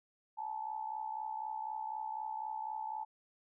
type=tone with amplitude modulation; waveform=sine; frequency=870 Hz; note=A5; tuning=20 cents flat; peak=-34 dBFS; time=0.37-3.05 s; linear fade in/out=20 ms; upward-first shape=sine; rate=64 Hz; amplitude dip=75%; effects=none